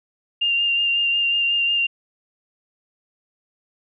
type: tone with vibrato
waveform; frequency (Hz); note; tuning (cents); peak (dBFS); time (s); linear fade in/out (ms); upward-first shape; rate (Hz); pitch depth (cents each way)
sine; 2794; F7; 0; -17; 0.41-1.87; 10; sine; 5.5; 17
effects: none